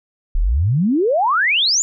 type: exponential sweep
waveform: sine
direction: up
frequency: 32.03 to 7220 Hz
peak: -13 dBFS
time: 0.35-1.82 s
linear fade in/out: 0 ms
effects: none